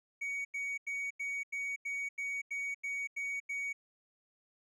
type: tone bursts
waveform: triangle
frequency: 2245 Hz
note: C#7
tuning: 21 cents sharp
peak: -33 dBFS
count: 11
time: 0.21-3.73 s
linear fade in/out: 10 ms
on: 240 ms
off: 88 ms
effects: resampled to 24000 Hz